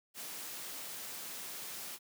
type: noise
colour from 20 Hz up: white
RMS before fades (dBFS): -44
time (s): 0.14-1.99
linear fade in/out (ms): 50
effects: high-pass 150 Hz 12 dB/octave